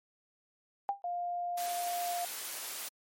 sine tone with exponential decay, 798 Hz, G5, 31 cents sharp, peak -24 dBFS, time 0.89-1.02 s, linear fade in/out 0 ms, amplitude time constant 27 ms
sine tone, 703 Hz, F5, 11 cents sharp, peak -32 dBFS, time 1.04-2.25 s, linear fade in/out 2 ms
white noise, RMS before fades -40 dBFS, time 1.57-2.89 s, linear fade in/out 10 ms
effects high-pass 400 Hz 12 dB/octave + MP3 64 kbps

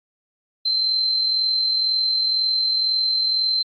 sine tone with amplitude modulation, 4105 Hz, C8, 34 cents flat, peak -16 dBFS, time 0.65-3.63 s, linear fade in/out 10 ms, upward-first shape sine, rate 42 Hz, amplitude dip 35%, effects AAC 64 kbps

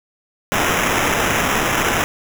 violet noise with sample-and-hold, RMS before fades -18 dBFS, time 0.52-2.04 s, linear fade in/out 0 ms, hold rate 4410 Hz, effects none

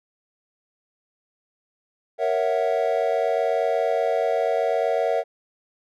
triangle chord, F# dominant seventh, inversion first, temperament equal, 466.2 / 554.4 / 659.3 / 740 Hz, A#4 / C#5 / E5 / F#5, 0 / 0 / 0 / 0 cents, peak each -23 / -24 / -22 / -25 dBFS, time 2.18-5.24 s, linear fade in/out 50 ms, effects none

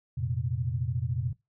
sine chord, F suspended fourth, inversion none, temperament equal with one note detuned, 87.31 / 116.54 / 130.28 Hz, F2 / Bb2 / C3, 0 / 0 / -7 cents, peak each -34 / -31 / -31 dBFS, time 0.17-1.33 s, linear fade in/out 10 ms, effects noise-tail reverb RT60 0.2 s tail -21 dB re dry

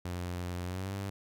sawtooth tone with pitch glide, 88.8 to 98.53 Hz, F2 to G2, +29 to +9 cents, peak -31 dBFS, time 0.05-1.1 s, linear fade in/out 5 ms, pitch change +180 cents, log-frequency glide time 0.64-0.94 s, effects none

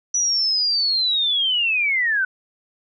sine linear sweep, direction down, 5930 to 1480 Hz, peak -17 dBFS, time 0.14-2.25 s, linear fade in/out 5 ms, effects none

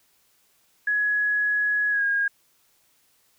sine tone with pitch glide, 1680 to 1629.3 Hz, G#6 to G#6, +19 to -34 cents, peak -20 dBFS, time 0.87-2.28 s, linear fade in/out 5 ms, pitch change -53 cents, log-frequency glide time 1.9-2.04 s, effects white hiss -64 dBFS RMS until 3.38 s

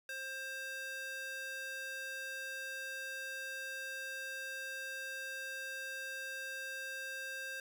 square tone with high-pass filter, 530 Hz, C5, 22 cents sharp, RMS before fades -43 dBFS, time 0.09-7.6 s, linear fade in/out 2 ms, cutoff 1300 Hz, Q 1.9, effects none

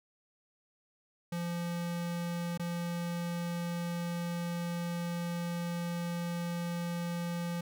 square tone with dropouts, 172.2 Hz, F3, 24 cents flat, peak -34 dBFS, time 1.32-7.61 s, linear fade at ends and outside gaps 5 ms, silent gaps 2.576-2.595 s, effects none

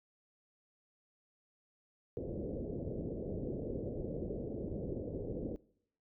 white low-pass noise, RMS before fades -40 dBFS, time 2.17-5.56 s, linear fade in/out 0 ms, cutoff 530 Hz, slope 48 dB/octave, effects noise-tail reverb RT60 0.7 s tail -22 dB re dry

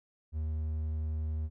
triangle tone, 77.78 Hz, D#2, in tune, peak -29 dBFS, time 0.32-1.5 s, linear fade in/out 50 ms, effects none

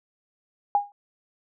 sine tone with exponential decay, 815 Hz, G#5, 33 cents flat, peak -14 dBFS, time 0.75-0.92 s, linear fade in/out 1 ms, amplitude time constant 35 ms, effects none

